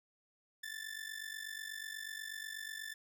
sawtooth ring-modulated tone, 1760 Hz, A6, in tune, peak -36 dBFS, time 0.63-2.94 s, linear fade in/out 5 ms, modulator 24.1 Hz, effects none

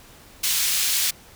pink high-pass noise, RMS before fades -22 dBFS, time 0.43-1.11 s, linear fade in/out 10 ms, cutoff 3300 Hz, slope 12 dB/octave, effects pink hiss -48 dBFS RMS until 1.35 s

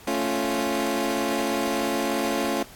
20% pulse chord, A augmented, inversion none, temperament equal, 220 / 277.2 / 349.2 Hz, A3 / C#4 / E#4, 0 / 0 / 0 cents, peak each -24 / -22 / -23 dBFS, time 0.07-2.63 s, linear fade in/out 5 ms, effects pink hiss -47 dBFS RMS until 2.75 s + AAC 64 kbps

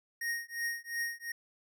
square tone with tremolo, 1864.7 Hz, A#6, in tune, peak -31 dBFS, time 0.21-1.32 s, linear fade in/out 5 ms, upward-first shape triangle, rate 2.8 Hz, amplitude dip 100%, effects none

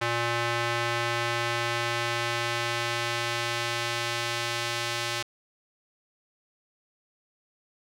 square tone with band-pass filter sweep, 118.1 Hz, A#2, 23 cents sharp, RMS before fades -29 dBFS, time 0.01-5.23 s, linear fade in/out 10 ms, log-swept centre 1800 to 3700 Hz, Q 0.71, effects none

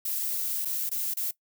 violet noise with dropouts, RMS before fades -30 dBFS, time 0.05-1.31 s, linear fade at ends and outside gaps 5 ms, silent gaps 0.649-0.654 / 0.893-0.913 / 1.139-1.169 s, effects noise-tail reverb RT60 0.1 s tail -19 dB re dry

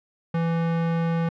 square tone, 166.4 Hz, E3, 17 cents sharp, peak -22 dBFS, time 0.34-1.29 s, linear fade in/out 5 ms, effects low-pass 2000 Hz 12 dB/octave

